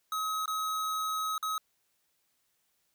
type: tone with dropouts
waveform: square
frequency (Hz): 1274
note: D#6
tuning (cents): +41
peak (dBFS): -31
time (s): 0.12-1.58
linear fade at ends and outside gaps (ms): 2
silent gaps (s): 0.458-0.478 / 1.38-1.427
effects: white hiss -75 dBFS RMS until 2.94 s